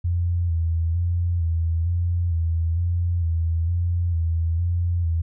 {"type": "tone with vibrato", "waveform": "sine", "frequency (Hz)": 84.7, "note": "E2", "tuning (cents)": 48, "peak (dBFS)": -19, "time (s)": [0.04, 5.22], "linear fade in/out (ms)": 10, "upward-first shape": "square", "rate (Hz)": 1.1, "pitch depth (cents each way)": 42, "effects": []}